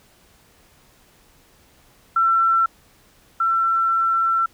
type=tone pair in turn; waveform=sine; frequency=1346 / 1346 Hz; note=E6 / E6; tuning=+36 / +36 cents; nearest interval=unison; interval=0 cents; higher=neither; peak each=-14 / -16 dBFS; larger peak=first; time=2.16-2.66 / 3.4-4.46 s; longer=second; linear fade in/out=5 ms; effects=pink hiss -55 dBFS RMS until 4.53 s